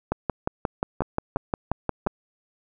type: two click trains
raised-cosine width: 1 ms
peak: -9 / -13 dBFS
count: 12 / 4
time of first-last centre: 0.12-2.07 / 1.02-2.065 s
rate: 5.64 / 2.87 Hz
effects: none